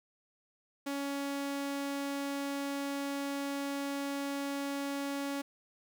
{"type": "tone", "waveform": "sawtooth", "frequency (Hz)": 280, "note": "C#4", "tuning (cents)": 18, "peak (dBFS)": -30, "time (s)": [0.86, 5.42], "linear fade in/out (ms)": 10, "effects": ["12-bit"]}